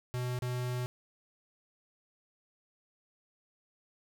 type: tone with dropouts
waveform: square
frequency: 124.4 Hz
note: B2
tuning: 13 cents sharp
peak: -33 dBFS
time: 0.14-0.86 s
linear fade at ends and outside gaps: 0 ms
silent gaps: 0.389-0.422 s
effects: none